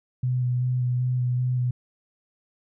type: tone with vibrato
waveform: sine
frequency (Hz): 125.1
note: B2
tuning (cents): +23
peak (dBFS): -21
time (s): 0.23-1.71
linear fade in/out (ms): 5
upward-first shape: square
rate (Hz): 2.6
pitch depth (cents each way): 14
effects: none